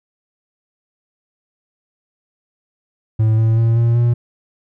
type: tone with pitch steps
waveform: triangle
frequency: 110 / 112.25 / 114.54 / 116.88 / 119.26 Hz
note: A2 / A2 / A#2 / A#2 / A#2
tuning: 0 / +35 / -30 / +5 / +40 cents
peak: -9 dBFS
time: 3.19-4.14 s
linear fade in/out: 10 ms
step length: 190 ms
effects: none